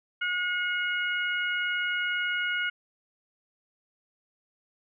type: harmonic tone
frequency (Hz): 722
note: F#5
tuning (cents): -43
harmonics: 2 / 3 / 4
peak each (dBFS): -28 / -32 / -34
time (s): 0.21-2.7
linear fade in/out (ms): 10
effects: none